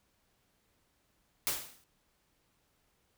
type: noise with exponential decay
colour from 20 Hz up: white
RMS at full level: -29 dBFS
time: 1.47-1.84 s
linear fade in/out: 0 ms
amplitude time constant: 79 ms
effects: pink hiss -74 dBFS RMS until 3.17 s